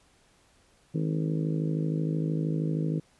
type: harmonic tone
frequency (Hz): 53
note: G#1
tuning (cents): +36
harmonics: 3 / 4 / 5 / 6 / 7 / 8 / 9 / 10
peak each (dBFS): -27 / -39 / -35 / -35 / -46 / -40 / -42 / -48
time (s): 0.94-3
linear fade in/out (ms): 10
effects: pink hiss -63 dBFS RMS until 3.19 s + resampled to 24000 Hz